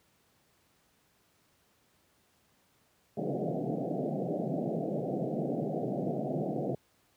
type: band-pass noise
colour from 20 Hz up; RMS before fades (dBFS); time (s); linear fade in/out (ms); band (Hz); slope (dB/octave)
pink; -33; 3.17-6.75; 5; 130 to 740; 96
effects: pink hiss -69 dBFS RMS until 7.16 s + high-pass 80 Hz 12 dB/octave